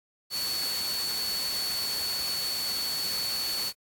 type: tone in noise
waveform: sine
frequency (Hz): 4439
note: C#8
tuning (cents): +2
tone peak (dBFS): -29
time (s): 0.3-3.73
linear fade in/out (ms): 50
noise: white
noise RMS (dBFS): -35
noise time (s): 0.3-3.73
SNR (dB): +3
effects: AAC 64 kbps